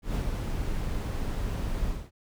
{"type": "noise with ADSR envelope", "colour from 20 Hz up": "brown", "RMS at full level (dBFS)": -27, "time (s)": [0.02, 2.11], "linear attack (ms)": 130, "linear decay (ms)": 80, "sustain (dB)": -3, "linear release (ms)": 240, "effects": []}